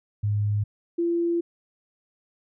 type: tone pair in turn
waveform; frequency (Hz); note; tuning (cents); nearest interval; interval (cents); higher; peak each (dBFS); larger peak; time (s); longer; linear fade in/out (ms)
sine; 103.83 / 340.9; G#2 / F4; 0 / -42; octave + major sixth; 2058; second; -21; neither; 0.23-0.64 / 0.98-1.41; second; 10
effects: none